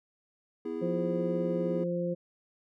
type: chord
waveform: triangle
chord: E major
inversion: second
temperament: just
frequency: 247.2 / 329.6 / 412 Hz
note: B3 / E4 / G#4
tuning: +2 / 0 / -14 cents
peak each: -37 / -35 / -34 dBFS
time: 0.65-1.84 s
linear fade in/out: 5 ms
type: harmonic tone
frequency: 174.61 Hz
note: F3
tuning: in tune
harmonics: 1 / 2 / 3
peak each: -32 / -36 / -32 dBFS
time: 0.81-2.15 s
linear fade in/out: 20 ms
effects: none